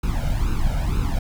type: noise with flanger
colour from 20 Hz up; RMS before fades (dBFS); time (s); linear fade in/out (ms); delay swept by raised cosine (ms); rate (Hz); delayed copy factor
brown; -21; 0.03-1.19; 5; 0.76 to 1.37; 2.1; +0.85
effects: none